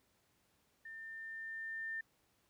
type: tone with level ramp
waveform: sine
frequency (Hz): 1800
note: A6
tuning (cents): +39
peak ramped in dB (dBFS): -47 to -38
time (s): 0.85-2.01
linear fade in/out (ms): 5
effects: pink hiss -75 dBFS RMS until 2.49 s + high-pass 60 Hz 12 dB/octave